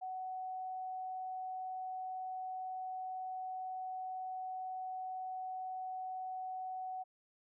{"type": "tone", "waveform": "sine", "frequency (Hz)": 747, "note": "F#5", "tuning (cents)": 16, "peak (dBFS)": -39, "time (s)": [0.01, 7.04], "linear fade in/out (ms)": 20, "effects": []}